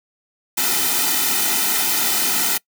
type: noise with comb filter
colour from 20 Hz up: white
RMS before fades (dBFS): -19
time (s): 0.57-2.58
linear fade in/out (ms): 10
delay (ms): 1.8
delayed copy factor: -1
effects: noise-tail reverb RT60 0.1 s tail -24 dB re dry + high-pass 200 Hz 12 dB/octave